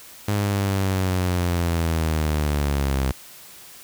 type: linear sweep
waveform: sawtooth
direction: down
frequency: 103.83 to 65.41 Hz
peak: -16 dBFS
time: 0.28-3.12 s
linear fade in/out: 5 ms
effects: white hiss -44 dBFS RMS until 3.83 s